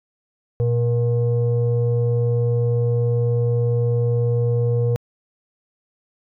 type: tone pair together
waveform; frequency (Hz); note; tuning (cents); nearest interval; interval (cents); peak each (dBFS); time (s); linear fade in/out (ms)
sine; 119 / 475.4; A#2 / A#4; +36 / +34; 2 octaves; 2398; -16 / -21; 0.6-4.96; 0
effects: tanh soft clip ceiling -11 dBFS